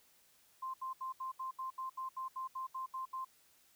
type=tone bursts; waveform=sine; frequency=1046.5 Hz; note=C6; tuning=in tune; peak=-38 dBFS; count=14; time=0.62-3.249 s; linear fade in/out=10 ms; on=120 ms; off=73 ms; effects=white hiss -68 dBFS RMS until 3.75 s